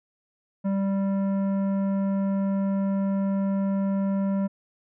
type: tone with tanh clipping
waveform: sine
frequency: 195.8 Hz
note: G3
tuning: 2 cents flat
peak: -24 dBFS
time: 0.64-4.48 s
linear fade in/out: 20 ms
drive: 12 dB
effects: none